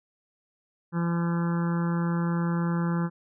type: harmonic tone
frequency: 170.2 Hz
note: F3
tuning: 44 cents flat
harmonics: 1 / 2 / 3 / 5 / 6 / 7 / 8 / 9 / 10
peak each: -24 / -35 / -40 / -41 / -40 / -42 / -41 / -43 / -47 dBFS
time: 0.92-3.1 s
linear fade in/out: 50 ms
effects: none